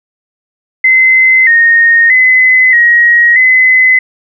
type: tone with pitch steps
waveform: sine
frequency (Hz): 2054 / 1852 / 2028 / 1892 / 2030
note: C7 / A#6 / B6 / A#6 / B6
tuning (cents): -33 / -12 / +45 / +25 / +47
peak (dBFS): -3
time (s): 0.84-3.99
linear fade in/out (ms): 5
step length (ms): 630
effects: none